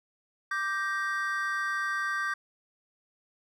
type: chord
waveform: triangle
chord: G minor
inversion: second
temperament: just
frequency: 1176 / 1568 / 1881.6 Hz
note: D6 / G6 / Bb6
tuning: +2 / 0 / +16 cents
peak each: -31 / -29 / -34 dBFS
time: 0.51-2.34 s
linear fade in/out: 5 ms
effects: none